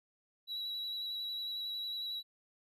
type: tone with vibrato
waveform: triangle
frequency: 3907 Hz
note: B7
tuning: 19 cents flat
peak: -35 dBFS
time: 0.47-2.23 s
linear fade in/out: 50 ms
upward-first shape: square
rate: 11 Hz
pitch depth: 13 cents each way
effects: tanh soft clip ceiling -31 dBFS